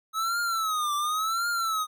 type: tone with vibrato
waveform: square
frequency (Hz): 1285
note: E6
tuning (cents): -45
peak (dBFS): -26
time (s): 0.13-1.87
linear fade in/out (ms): 50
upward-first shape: triangle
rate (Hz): 0.92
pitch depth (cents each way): 170
effects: none